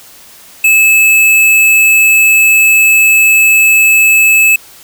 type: tone with hard clipping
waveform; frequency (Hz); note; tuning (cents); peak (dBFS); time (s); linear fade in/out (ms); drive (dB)
sine; 2604; E7; -22; -5; 0.64-4.56; 5; 18
effects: white hiss -37 dBFS RMS until 4.83 s